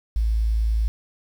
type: tone with quantisation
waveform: sine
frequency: 55 Hz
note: A1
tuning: in tune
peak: -18 dBFS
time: 0.16-0.88 s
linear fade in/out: 0 ms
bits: 8
effects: none